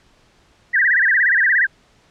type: tone with vibrato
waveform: sine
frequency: 1766 Hz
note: A6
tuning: 6 cents sharp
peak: -12 dBFS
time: 0.73-1.67 s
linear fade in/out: 20 ms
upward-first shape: sine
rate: 17 Hz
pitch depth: 210 cents each way
effects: pink hiss -55 dBFS RMS until 2.1 s + low-pass 6000 Hz 12 dB/octave